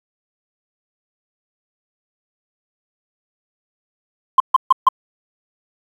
sine tone bursts, 1046.5 Hz, C6, in tune, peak -4 dBFS, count 4, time 4.38-4.888 s, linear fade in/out 5 ms, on 22 ms, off 140 ms, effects tanh soft clip ceiling -3 dBFS + 7-bit

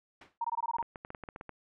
white noise with exponential decay, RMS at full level -40 dBFS, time 0.21-0.38 s, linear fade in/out 5 ms, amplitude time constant 35 ms
sine tone bursts, 933 Hz, A#5, 1 cent sharp, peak -29 dBFS, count 8, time 0.41-0.822 s, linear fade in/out 5 ms, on 34 ms, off 20 ms
clicks, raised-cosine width 0.5 ms, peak -26 dBFS, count 11, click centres 0.785 / 0.827 / 0.958 / 1.049 / 1.104 / 1.148 / 1.237 / 1.288 / 1.361 / 1.411 / 1.493 s
effects low-pass 2000 Hz 12 dB/octave

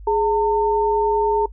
sine tone pair together, 417.6 / 905 Hz, G#4 / A5, +10 / +48 cents, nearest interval octave + minor second, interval 1338 cents, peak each -18 dBFS, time 0.07-1.46 s, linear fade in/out 5 ms, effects noise-tail reverb RT60 0.1 s tail -22 dB re dry + added 50 Hz sine -35 dBFS peak until 1.52 s

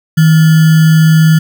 sine tone with sample-and-hold, 159.5 Hz, D#3, 43 cents sharp, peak -3 dBFS, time 0.17-1.39 s, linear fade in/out 10 ms, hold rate 1575 Hz, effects none

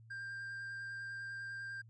triangle tone with vibrato, 1590 Hz, G6, 24 cents sharp, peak -40 dBFS, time 0.1-1.82 s, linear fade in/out 10 ms, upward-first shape triangle, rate 10 Hz, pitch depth 12 cents each way, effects added 113 Hz sine -56 dBFS peak until 1.89 s + resampled to 22050 Hz

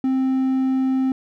triangle tone, 262.7 Hz, C4, 7 cents sharp, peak -15 dBFS, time 0.04-1.12 s, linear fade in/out 2 ms, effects none

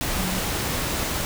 sine tone in noise, 185 Hz, F#3, in tune, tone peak -27 dBFS, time 0.18-0.39 s, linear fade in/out 0 ms, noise pink, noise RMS -26 dBFS, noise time 0.01-1.25 s, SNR -4 dB, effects none

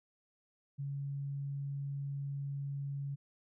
sine tone, 140.1 Hz, C#3, 19 cents sharp, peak -36 dBFS, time 0.78-3.16 s, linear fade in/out 20 ms, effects none

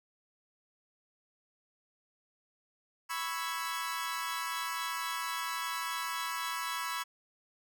sawtooth chord, C# minor seventh, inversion third, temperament equal, 987.8 / 1108.7 / 1318.5 / 1661.2 Hz, B5 / C#6 / E6 / G#6, 0 / 0 / 0 / 0 cents, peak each -35 / -36 / -36 / -38 dBFS, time 3.09-7.04 s, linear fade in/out 20 ms, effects none

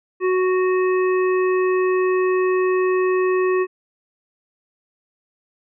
harmonic tone with a mistuned harmonic, 370 Hz, F#4, in tune, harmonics 1 / 3 / 5 / 7, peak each -16 / -26 / -30 / -33 dBFS, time 0.2-3.67 s, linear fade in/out 50 ms, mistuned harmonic 7, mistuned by -16 cents, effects none

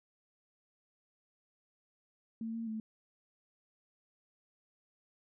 sine tone with pitch steps, 225.5 / 228.4 / 219.4 Hz, A3 / A#3 / A3, +43 / -35 / -5 cents, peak -36 dBFS, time 2.41-2.8 s, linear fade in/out 2 ms, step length 130 ms, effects none

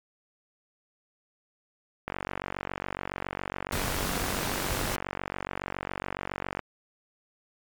click train, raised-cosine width 0.5 ms, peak -16 dBFS, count 214, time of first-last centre 2.08-6.593 s, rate 47.2 Hz
pink noise, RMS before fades -31 dBFS, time 3.72-4.96 s, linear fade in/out 5 ms
effects MP3 96 kbps

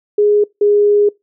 sine tone pair in turn, 415.3 / 412.4 Hz, G#4 / G#4, 0 / -12 cents, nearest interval unison, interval 12 cents, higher first, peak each -8 dBFS, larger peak neither, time 0.18-0.44 / 0.61-1.09 s, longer second, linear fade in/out 5 ms, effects noise-tail reverb RT60 0.2 s tail -24 dB re dry

